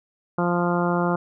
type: harmonic tone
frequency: 174.61 Hz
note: F3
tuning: in tune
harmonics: 1 / 2 / 3 / 4 / 5 / 6 / 7 / 8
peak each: -23 / -26 / -28 / -29 / -30 / -31 / -31 / -32 dBFS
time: 0.38-1.16 s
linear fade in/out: 5 ms
effects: none